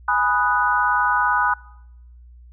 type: chord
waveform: sine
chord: G# minor seventh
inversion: none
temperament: equal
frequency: 830.6 / 987.8 / 1244.5 / 1480 Hz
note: G#5 / B5 / D#6 / F#6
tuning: 0 / 0 / 0 / 0 cents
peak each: -24 / -21 / -22 / -21 dBFS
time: 0.08-1.54 s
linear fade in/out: 5 ms
effects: noise-tail reverb RT60 0.9 s tail -24 dB re dry + added 60 Hz sine -42 dBFS peak until 2.52 s